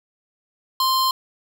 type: tone pair together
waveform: square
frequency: 1046.5 / 4186 Hz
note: C6 / C8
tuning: 0 / 0 cents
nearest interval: 2 octaves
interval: 2400 cents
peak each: -19 / -23 dBFS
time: 0.8-1.11 s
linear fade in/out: 2 ms
effects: none